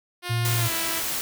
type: tone with pitch glide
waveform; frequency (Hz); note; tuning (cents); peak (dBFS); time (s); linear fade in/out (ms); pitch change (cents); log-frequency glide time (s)
5% pulse; 355.2 to 329.5; F4 to E4; +29 to -1; -18; 0.22-1.03; 50; -130; 0.57-0.72
type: tone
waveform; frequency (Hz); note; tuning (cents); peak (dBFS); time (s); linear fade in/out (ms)
sine; 115.5; A#2; -16; -22; 0.29-0.69; 20
type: noise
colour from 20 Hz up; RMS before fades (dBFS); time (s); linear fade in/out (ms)
white; -28; 0.45-1.21; 0
effects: none